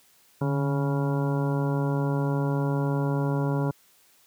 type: harmonic tone with a mistuned harmonic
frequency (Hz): 139.5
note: C#3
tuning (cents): +11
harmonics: 1 / 2 / 3 / 4 / 5 / 6 / 7 / 8 / 10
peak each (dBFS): -24 / -30 / -33 / -35 / -42 / -40 / -37 / -45 / -42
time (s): 0.41-3.71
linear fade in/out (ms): 5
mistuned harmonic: 1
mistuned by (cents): +63
effects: white hiss -60 dBFS RMS until 4.26 s + high-pass 80 Hz 12 dB/octave